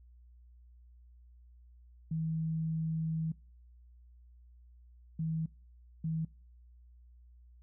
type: tone bursts at uneven times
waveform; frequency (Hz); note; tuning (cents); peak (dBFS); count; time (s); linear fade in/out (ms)
sine; 160.5; E3; -46; -31; 3; 2.11-3.32 / 5.19-5.46 / 6.04-6.25; 5
effects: noise-tail reverb RT60 0.5 s tail -25 dB re dry + added 60 Hz sine -55 dBFS peak until 7.62 s